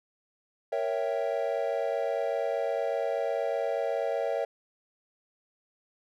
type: chord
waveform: triangle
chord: A# diminished seventh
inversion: none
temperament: equal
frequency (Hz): 466.2 / 554.4 / 659.3 / 784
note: A#4 / C#5 / E5 / G5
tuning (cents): 0 / 0 / 0 / 0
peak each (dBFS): -31 / -29 / -30 / -35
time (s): 0.72-4.45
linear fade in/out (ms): 5
effects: none